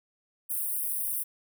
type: high-pass noise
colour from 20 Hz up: white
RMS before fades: -31 dBFS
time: 0.49-1.24 s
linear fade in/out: 20 ms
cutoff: 8900 Hz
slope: 96 dB/octave
effects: none